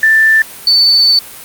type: tone pair in turn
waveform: sine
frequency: 1771 / 4509 Hz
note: A6 / C#8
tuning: +11 / +29 cents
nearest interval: octave + major third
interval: 1618 cents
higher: second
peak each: -5 dBFS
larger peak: neither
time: 0.03-0.42 / 0.67-1.19 s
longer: second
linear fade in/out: 2 ms
effects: white hiss -31 dBFS RMS until 1.44 s + Opus 48 kbps